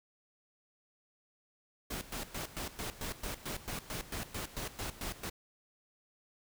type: noise with tremolo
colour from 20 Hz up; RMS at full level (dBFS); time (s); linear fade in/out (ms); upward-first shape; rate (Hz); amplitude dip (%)
pink; -39; 1.9-5.3; 10; square; 4.5; 80
effects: none